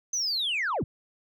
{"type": "linear sweep", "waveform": "sine", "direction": "down", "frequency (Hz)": [6230, 55.6], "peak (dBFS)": -24, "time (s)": [0.13, 0.84], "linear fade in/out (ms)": 5, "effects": ["tanh soft clip ceiling -23 dBFS"]}